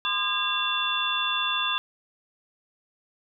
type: tone cluster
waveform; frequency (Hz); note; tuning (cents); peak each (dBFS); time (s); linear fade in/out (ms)
sine; 1030 / 1215 / 1625 / 2734 / 3483; C6 / D#6 / G#6 / F7 / A7; -28 / -42 / -38 / -37 / -18; -32 / -31 / -33 / -30 / -27; 0.05-1.78; 0
effects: none